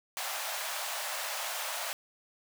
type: high-pass noise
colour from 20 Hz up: pink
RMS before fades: -36 dBFS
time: 0.17-1.93 s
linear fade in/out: 0 ms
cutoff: 600 Hz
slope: 48 dB/octave
effects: none